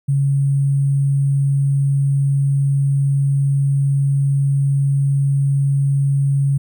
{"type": "tone with sample-and-hold", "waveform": "sine", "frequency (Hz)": 138.8, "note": "C#3", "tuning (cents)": 3, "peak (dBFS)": -13, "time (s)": [0.08, 6.58], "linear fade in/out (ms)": 10, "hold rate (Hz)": 8820, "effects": []}